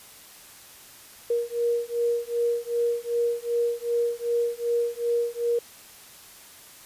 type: beating tone pair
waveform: sine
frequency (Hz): 471.6 / 474.2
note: A#4 / A#4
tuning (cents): +20 / +30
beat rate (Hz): 2.6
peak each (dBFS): -26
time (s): 1.3-5.59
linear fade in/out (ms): 5
effects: white hiss -48 dBFS RMS until 6.85 s + resampled to 32000 Hz